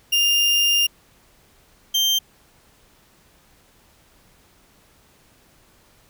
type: tone pair in turn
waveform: 35% pulse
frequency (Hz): 2806 / 3150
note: F7 / G7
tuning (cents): +8 / +8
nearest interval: major second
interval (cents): 200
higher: second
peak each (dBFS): -14 / -15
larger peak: first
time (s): 0.12-0.87 / 1.94-2.19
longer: first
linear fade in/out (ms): 10
effects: pink hiss -56 dBFS RMS until 6.09 s